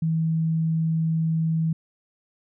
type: tone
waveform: sine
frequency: 161.6 Hz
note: E3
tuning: 34 cents flat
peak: -20 dBFS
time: 0.02-1.73 s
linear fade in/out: 5 ms
effects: none